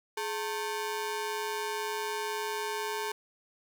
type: ring-modulated tone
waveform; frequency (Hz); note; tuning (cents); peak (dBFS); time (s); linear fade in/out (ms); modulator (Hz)
sawtooth; 660; E5; +2; -25; 0.17-3.12; 5; 239
effects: none